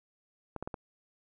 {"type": "clicks", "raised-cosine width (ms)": 1, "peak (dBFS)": -23, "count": 4, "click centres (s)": [0.563, 0.626, 0.675, 0.742], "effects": []}